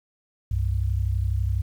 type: tone pair together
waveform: sine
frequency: 65.2 / 97.27 Hz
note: C2 / G2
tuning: -5 / -13 cents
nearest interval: perfect fifth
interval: 692 cents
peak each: -24 dBFS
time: 0.51-1.62 s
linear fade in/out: 5 ms
effects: 9-bit

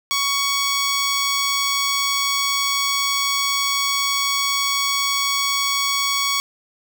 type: tone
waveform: 10% pulse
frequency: 1118 Hz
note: C#6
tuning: 14 cents sharp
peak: -10 dBFS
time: 0.11-6.4 s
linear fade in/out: 0 ms
effects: none

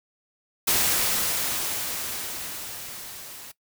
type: noise with level ramp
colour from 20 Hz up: white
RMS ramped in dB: -21 to -42 dBFS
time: 0.67-3.52 s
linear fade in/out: 10 ms
effects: noise-tail reverb RT60 0.1 s tail -19 dB re dry

